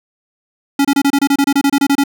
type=tone bursts; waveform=square; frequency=279.7 Hz; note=C#4; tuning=16 cents sharp; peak=-10 dBFS; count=15; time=0.79-2.038 s; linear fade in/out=5 ms; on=58 ms; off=27 ms; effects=none